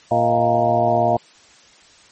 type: harmonic tone with a mistuned harmonic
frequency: 116.5 Hz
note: A#2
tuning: 1 cent flat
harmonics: 1 / 2 / 3 / 4 / 5 / 6 / 7 / 8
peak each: -25 / -26 / -26 / -27 / -19 / -17 / -28 / -26 dBFS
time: 0.11-1.17 s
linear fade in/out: 5 ms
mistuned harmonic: 5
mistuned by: +110 cents
effects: white hiss -49 dBFS RMS until 2.11 s + MP3 32 kbps